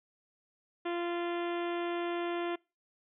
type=harmonic tone with a mistuned harmonic; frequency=345.6 Hz; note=F4; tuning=18 cents flat; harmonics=1 / 2 / 3 / 4 / 5 / 6 / 7 / 8 / 9 / 10; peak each=-33 / -39 / -43 / -45 / -47 / -49 / -50 / -51 / -52 / -53 dBFS; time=0.85-2.56 s; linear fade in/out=10 ms; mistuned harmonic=5; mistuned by=+16 cents; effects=noise-tail reverb RT60 0.3 s tail -26 dB re dry